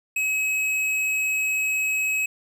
sine tone with tanh clipping, 2558 Hz, D#7, 47 cents sharp, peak -23 dBFS, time 0.16-2.26 s, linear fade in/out 5 ms, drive 14 dB, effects none

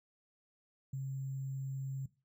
sine tone with sample-and-hold, 135 Hz, C#3, 45 cents flat, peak -36 dBFS, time 0.93-2.06 s, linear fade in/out 5 ms, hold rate 7350 Hz, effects noise-tail reverb RT60 0.3 s tail -18 dB re dry

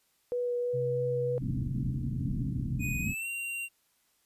sine tone with vibrato, 487.6 Hz, B4, 22 cents flat, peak -28 dBFS, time 0.32-1.38 s, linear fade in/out 0 ms, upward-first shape sine, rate 3.1 Hz, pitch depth 9 cents each way
sine tone, 130.81 Hz, C3, in tune, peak -33 dBFS, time 0.73-2.97 s, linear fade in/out 20 ms
white low-pass noise, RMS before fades -34 dBFS, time 1.39-3.15 s, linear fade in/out 50 ms, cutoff 270 Hz, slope 48 dB/octave
square tone with pitch glide, 2487 to 2759 Hz, D#7 to F7, -1 to -22 cents, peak -34 dBFS, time 2.79-3.69 s, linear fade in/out 50 ms, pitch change +179 cents, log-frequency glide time 3.01-3.28 s
effects white hiss -71 dBFS RMS until 4.25 s + resampled to 32000 Hz

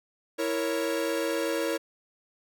45% pulse chord, A# diminished, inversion second, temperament equal, 329.6 / 466.2 / 554.4 Hz, E4 / A#4 / C#5, 0 / 0 / 0 cents, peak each -31 dBFS, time 0.38-1.78 s, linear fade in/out 20 ms, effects none

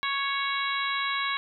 harmonic tone, 554.4 Hz, C#5, in tune, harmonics 2 / 3 / 4 / 5 / 6 / 7, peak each -30 / -33 / -32 / -39 / -37 / -34 dBFS, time 0.03-1.37 s, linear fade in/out 0 ms, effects none

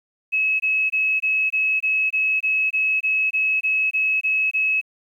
sine tone bursts, 2575 Hz, E7, 41 cents flat, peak -17 dBFS, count 15, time 0.32-4.814 s, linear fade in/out 20 ms, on 280 ms, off 21 ms, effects 9-bit

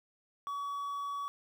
triangle tone, 1133 Hz, C#6, 37 cents sharp, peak -33 dBFS, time 0.47-1.28 s, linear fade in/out 0 ms, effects 11-bit

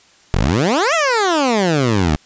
15% pulse exponential two-way sweep, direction up then down, 38.77 to 688 to 71 Hz, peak -7 dBFS, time 0.34-2.16 s, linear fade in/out 0 ms, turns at 0.94 s, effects white hiss -50 dBFS RMS until 2.25 s + resampled to 16000 Hz

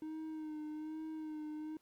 triangle tone with vibrato, 310 Hz, D#4, 6 cents flat, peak -39 dBFS, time 0.02-1.77 s, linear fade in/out 2 ms, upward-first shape sine, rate 1.2 Hz, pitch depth 32 cents each way, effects pink hiss -75 dBFS RMS until 1.81 s

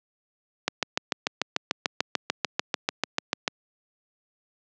click train, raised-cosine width 0.2 ms, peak -5 dBFS, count 20, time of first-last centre 0.68-3.478 s, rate 6.79 Hz, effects high-pass 200 Hz 12 dB/octave + low-pass 7000 Hz 12 dB/octave

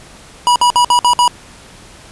square tone bursts, 972 Hz, B5, 28 cents flat, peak -8 dBFS, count 6, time 0.47-1.278 s, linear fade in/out 0 ms, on 88 ms, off 56 ms, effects pink hiss -39 dBFS RMS until 2.11 s + resampled to 24000 Hz

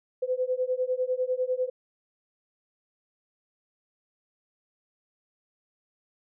sine beating tone pair, 503 / 513 Hz, B4 / C5, +32 / -34 cents, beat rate 10 Hz, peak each -28 dBFS, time 0.22-1.7 s, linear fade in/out 10 ms, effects none

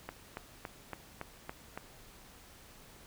click train, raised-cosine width 0.5 ms, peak -24 dBFS, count 7, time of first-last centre 0.09-1.775 s, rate 3.56 Hz, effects pink hiss -56 dBFS RMS until 3.06 s

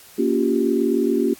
sine chord, G half-diminished seventh, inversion first, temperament just, 235.2 / 282.2 / 352.8 / 392 Hz, Bb3 / Db4 / F4 / G4, +16 / +31 / +18 / 0 cents, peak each -22 dBFS, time 0.18-1.34 s, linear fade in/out 10 ms, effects white hiss -46 dBFS RMS until 1.39 s + AAC 64 kbps

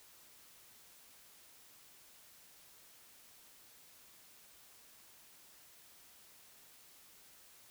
silence, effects white hiss -61 dBFS RMS until 7.7 s

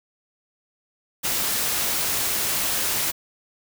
white noise, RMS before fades -24 dBFS, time 1.23-3.12 s, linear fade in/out 20 ms, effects none

